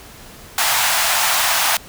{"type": "high-pass noise", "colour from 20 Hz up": "pink", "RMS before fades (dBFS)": -17, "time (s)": [0.58, 1.77], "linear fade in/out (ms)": 2, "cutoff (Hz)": 680, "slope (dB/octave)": 48, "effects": ["pink hiss -40 dBFS RMS until 1.88 s"]}